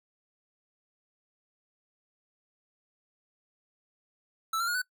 square tone with pitch steps, 1318.5 / 1375.3 / 1434.5 / 1496.3 Hz, E6 / F6 / F6 / F#6, 0 / -27 / +46 / +19 cents, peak -28 dBFS, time 4.53-4.818 s, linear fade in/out 5 ms, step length 72 ms, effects noise-tail reverb RT60 0.1 s tail -23 dB re dry

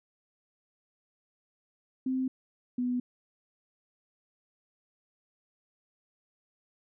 sine tone pair in turn, 260 / 247.6 Hz, C4 / B3, -11 / +5 cents, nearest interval minor second, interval 84 cents, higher first, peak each -27 dBFS, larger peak neither, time 2.06-2.28 / 2.78-3 s, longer neither, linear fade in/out 5 ms, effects none

